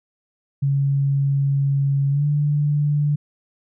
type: tone with pitch glide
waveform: sine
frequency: 139.1 to 146.86 Hz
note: C#3 to D3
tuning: +6 to 0 cents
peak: -16 dBFS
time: 0.62-3.16 s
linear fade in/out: 10 ms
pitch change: +94 cents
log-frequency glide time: 2.1-2.25 s
effects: none